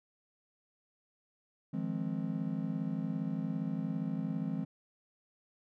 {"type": "chord", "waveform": "triangle", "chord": "F minor seventh", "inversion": "third", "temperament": "just", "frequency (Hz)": [157.15, 174.61, 209.5, 261.9], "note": ["Eb3", "F3", "Ab3", "C4"], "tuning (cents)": [18, 0, 15, 2], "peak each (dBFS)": [-37, -36, -36, -37], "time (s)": [1.73, 4.65], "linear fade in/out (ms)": 10, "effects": []}